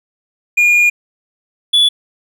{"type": "tone pair in turn", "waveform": "triangle", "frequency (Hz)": [2428, 3434], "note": ["D#7", "A7"], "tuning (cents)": [-43, -43], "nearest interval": "tritone", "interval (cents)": 600, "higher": "second", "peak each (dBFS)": -6, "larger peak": "neither", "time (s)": [[0.57, 0.9], [1.73, 1.89]], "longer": "first", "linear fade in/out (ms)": 10, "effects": []}